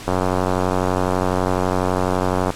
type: click train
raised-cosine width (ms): 1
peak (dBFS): -5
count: 224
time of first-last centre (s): 0.08-2.504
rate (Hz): 92
effects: pink hiss -35 dBFS RMS until 2.55 s + low-pass 10000 Hz 12 dB/octave